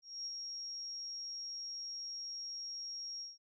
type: tone with ADSR envelope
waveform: sine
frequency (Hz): 5588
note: F8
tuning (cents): 0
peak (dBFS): -38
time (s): 0.02-3.38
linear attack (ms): 240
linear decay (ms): 33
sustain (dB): -3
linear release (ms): 170
effects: none